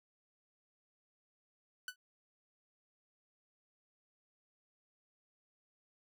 sawtooth tone with exponential decay, 1494 Hz, F#6, 16 cents sharp, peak -33 dBFS, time 1.88-1.96 s, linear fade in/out 2 ms, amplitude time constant 16 ms, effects none

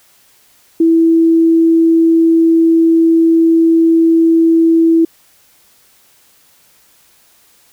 sine tone, 328.8 Hz, E4, 4 cents flat, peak -6 dBFS, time 0.8-5.05 s, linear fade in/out 5 ms, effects white hiss -50 dBFS RMS until 7.72 s

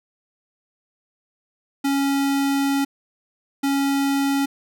square tone pair in turn, 277.2 / 277.2 Hz, C#4 / C#4, 0 / 0 cents, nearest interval unison, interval 0 cents, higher neither, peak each -19 dBFS, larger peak neither, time 1.84-2.85 / 3.63-4.46 s, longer first, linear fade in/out 10 ms, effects none

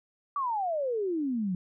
sine exponential sweep, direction down, 1174.7 to 174.61 Hz, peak -27 dBFS, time 0.36-1.55 s, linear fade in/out 2 ms, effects none

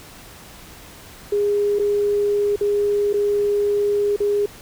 sine tone with dropouts, 410 Hz, G#4, 22 cents flat, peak -16 dBFS, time 1.32-4.46 s, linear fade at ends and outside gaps 5 ms, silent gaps 1.789-1.795 / 2.56-2.609 / 3.13-3.139 / 4.163-4.202 s, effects pink hiss -42 dBFS RMS until 4.61 s

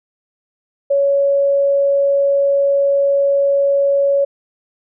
sine tone, 559 Hz, C#5, 14 cents sharp, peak -11 dBFS, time 0.9-4.25 s, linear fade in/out 10 ms, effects none

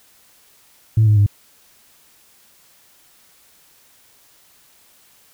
sine tone with pitch steps, 110 / 105.82 / 101.81 Hz, A2 / G#2 / G#2, 0 / +33 / -34 cents, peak -8 dBFS, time 0.97-1.264 s, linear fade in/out 5 ms, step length 98 ms, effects tanh soft clip ceiling -7 dBFS + white hiss -53 dBFS RMS until 5.33 s

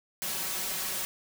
white noise with comb filter, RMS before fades -33 dBFS, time 0.22-1.05 s, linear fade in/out 0 ms, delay 5.3 ms, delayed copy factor +0.8, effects none

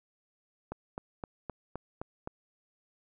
click train, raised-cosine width 1 ms, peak -23 dBFS, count 7, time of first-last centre 0.72-2.274 s, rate 3.86 Hz, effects none

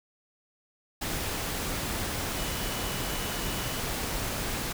sine tone in noise, 2960 Hz, F#7, in tune, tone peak -43 dBFS, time 2.37-3.81 s, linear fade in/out 10 ms, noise pink, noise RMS -32 dBFS, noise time 1.01-4.73 s, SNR -14 dB, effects none

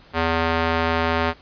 square tone with band-pass filter, 82.41 Hz, E2, in tune, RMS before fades -21 dBFS, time 0.13-1.34 s, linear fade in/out 50 ms, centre 1300 Hz, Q 0.61, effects pink hiss -50 dBFS RMS until 1.41 s + resampled to 11025 Hz

